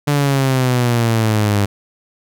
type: exponential sweep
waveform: sawtooth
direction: down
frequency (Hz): 146.83 to 100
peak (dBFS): -9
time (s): 0.07-1.66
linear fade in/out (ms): 10
effects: none